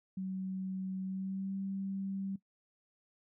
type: tone with pitch glide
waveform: sine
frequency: 188.8 to 194.33 Hz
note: F#3 to G3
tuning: +35 to -15 cents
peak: -35 dBFS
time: 0.17-2.36 s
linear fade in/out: 5 ms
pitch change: +50 cents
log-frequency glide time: 1.03-1.55 s
effects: noise-tail reverb RT60 0.1 s tail -17 dB re dry